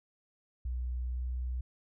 sine tone with pitch glide, 61.74 to 62.28 Hz, B1 to B1, 0 to +15 cents, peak -32 dBFS, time 0.65-1.61 s, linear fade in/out 5 ms, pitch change +15 cents, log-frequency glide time 1.13-1.19 s, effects none

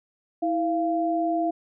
sine tone pair together, 325.6 / 689.9 Hz, E4 / F5, -21 / -21 cents, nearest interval octave + minor second, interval 1300 cents, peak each -25 / -24 dBFS, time 0.42-1.51 s, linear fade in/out 10 ms, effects none

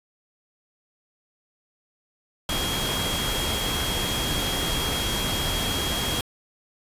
sine tone in noise, 3271 Hz, G#7, 27 cents flat, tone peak -29 dBFS, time 2.49-6.21 s, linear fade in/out 2 ms, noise pink, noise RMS -27 dBFS, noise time 2.49-6.21 s, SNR -5 dB, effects resampled to 32000 Hz

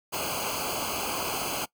pink noise with comb filter, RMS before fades -31 dBFS, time 0.12-1.66 s, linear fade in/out 20 ms, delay 0.54 ms, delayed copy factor -0.95, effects noise-tail reverb RT60 0.1 s tail -21 dB re dry

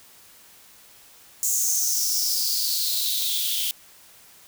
blue noise with high-pass filter sweep, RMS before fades -24 dBFS, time 1.43-3.71 s, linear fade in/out 0 ms, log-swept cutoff 7000 to 3100 Hz, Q 6.5, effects white hiss -51 dBFS RMS until 4.47 s

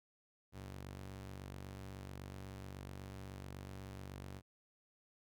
sawtooth ring-modulated tone, 96.3 Hz, G2, 30 cents flat, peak -40 dBFS, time 0.52-4.42 s, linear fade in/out 50 ms, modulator 23.7 Hz, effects none

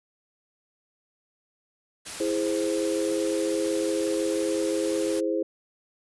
white noise, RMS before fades -36 dBFS, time 2.05-5.21 s, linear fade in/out 20 ms
sine chord, E augmented, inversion none, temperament equal, 329.6 / 415.3 / 523.3 Hz, E4 / G#4 / B#4, 0 / 0 / 0 cents, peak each -27 / -29 / -28 dBFS, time 2.2-5.43 s, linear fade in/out 5 ms
effects resampled to 24000 Hz

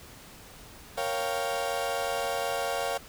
35% pulse chord, G half-diminished seventh, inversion first, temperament equal, 466.2 / 554.4 / 698.5 / 784 Hz, Bb4 / Db5 / F5 / G5, 0 / 0 / 0 / 0 cents, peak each -34 / -31 / -31 / -34 dBFS, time 0.97-2.98 s, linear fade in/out 10 ms, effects pink hiss -49 dBFS RMS until 3.08 s

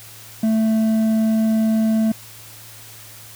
sine tone with hard clipping, 220.6 Hz, A3, 5 cents sharp, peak -16 dBFS, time 0.43-2.12 s, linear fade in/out 5 ms, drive 5 dB, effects added 110 Hz sine -46 dBFS peak until 3.35 s + white hiss -41 dBFS RMS until 3.35 s

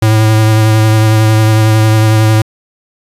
square tone with vibrato, 109.3 Hz, A2, 11 cents flat, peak -6 dBFS, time 0.02-2.42 s, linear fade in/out 5 ms, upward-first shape triangle, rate 11 Hz, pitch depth 22 cents each way, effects resampled to 32000 Hz + 7-bit

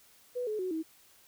sine tone with pitch steps, 493.9 / 427.5 / 370 / 320.3 Hz, B4 / A4 / F#4 / E4, 0 / -50 / 0 / -50 cents, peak -31 dBFS, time 0.35-0.83 s, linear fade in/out 20 ms, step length 120 ms, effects white hiss -61 dBFS RMS until 1.27 s

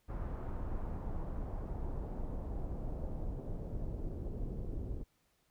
brown noise with low-pass filter sweep, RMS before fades -39 dBFS, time 0.08-5.04 s, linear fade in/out 20 ms, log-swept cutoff 1200 to 410 Hz, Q 1.3, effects pink hiss -75 dBFS RMS until 5.5 s

